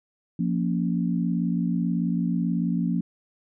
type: chord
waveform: sine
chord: Bb minor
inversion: second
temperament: just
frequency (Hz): 174.81 / 233.1 / 279.7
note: F3 / Bb3 / Db4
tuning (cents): +2 / 0 / +16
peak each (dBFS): -24 / -27 / -30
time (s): 0.39-3.01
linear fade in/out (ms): 5
effects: none